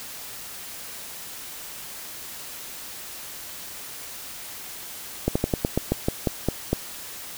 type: slowing click train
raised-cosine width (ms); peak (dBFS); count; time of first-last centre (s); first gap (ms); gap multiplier
2; -7; 11; 5.28-6.73; 75; 1.14
effects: white hiss -38 dBFS RMS until 7.37 s